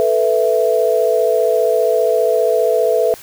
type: chord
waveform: sine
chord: A suspended second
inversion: none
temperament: just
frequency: 440 / 495 / 660 Hz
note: A4 / B4 / E5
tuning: 0 / +4 / +2 cents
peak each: -16 dBFS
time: 0-3.14 s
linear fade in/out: 0 ms
effects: white hiss -38 dBFS RMS until 3.22 s